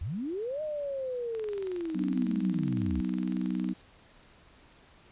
sine linear two-way sweep, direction up then down, 61.74 to 622.3 to 61.74 Hz, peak -31 dBFS, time 0.01-3.01 s, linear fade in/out 5 ms, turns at 0.62 s
click train, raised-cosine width 0.3 ms, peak -30 dBFS, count 52, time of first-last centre 1.35-3.689 s, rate 21.8 Hz
violet noise with tremolo, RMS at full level -43 dBFS, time 1.49-3.83 s, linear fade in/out 20 ms, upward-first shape triangle, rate 7.8 Hz, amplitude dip 60%
harmonic tone, 62.6 Hz, B1, 24 cents sharp, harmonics 3 / 4 / 5, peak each -31 / -33 / -35 dBFS, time 1.94-3.74 s, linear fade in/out 20 ms
effects pink hiss -58 dBFS RMS until 5.11 s + resampled to 8000 Hz

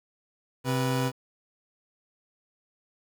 25% pulse tone pair together, 130.8 / 493.4 Hz, C3 / B4, 0 / -2 cents, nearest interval octave + major seventh, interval 2298 cents, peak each -22 / -27 dBFS, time 0.64-1.12 s, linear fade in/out 50 ms, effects 9-bit

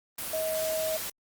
sine tone in noise, 634 Hz, D#5, 32 cents sharp, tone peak -28 dBFS, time 0.33-0.97 s, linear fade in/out 5 ms, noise white, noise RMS -35 dBFS, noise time 0.18-1.1 s, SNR +4 dB, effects Opus 32 kbps

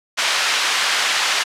pink band-pass noise, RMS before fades -19 dBFS, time 0.17-1.44 s, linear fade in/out 20 ms, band 1300 to 5600 Hz, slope 12 dB/octave, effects low-pass 12000 Hz 12 dB/octave

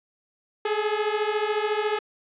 sawtooth beating tone pair, 416.8 / 430.8 Hz, G#4 / A4, +6 / -37 cents, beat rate 14 Hz, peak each -22 dBFS, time 0.65-1.99 s, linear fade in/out 5 ms, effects resampled to 8000 Hz + 9-bit

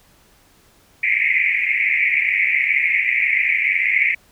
pink band-pass noise, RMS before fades -18 dBFS, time 1.03-4.15 s, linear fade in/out 5 ms, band 2000 to 2400 Hz, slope 96 dB/octave, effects pink hiss -54 dBFS RMS until 4.31 s

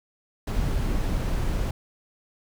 brown noise, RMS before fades -25 dBFS, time 0.47-1.71 s, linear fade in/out 5 ms, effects none

